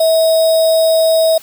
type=tone with sample-and-hold; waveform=sine; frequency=647 Hz; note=E5; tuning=32 cents flat; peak=-8 dBFS; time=0-1.38 s; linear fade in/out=5 ms; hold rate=4410 Hz; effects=white hiss -39 dBFS RMS until 1.42 s